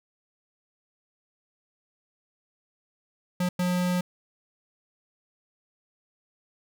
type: tone bursts at uneven times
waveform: square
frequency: 179.5 Hz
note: F3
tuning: 48 cents sharp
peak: -24 dBFS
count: 2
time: 3.4-3.49 / 3.59-4.01 s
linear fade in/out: 5 ms
effects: none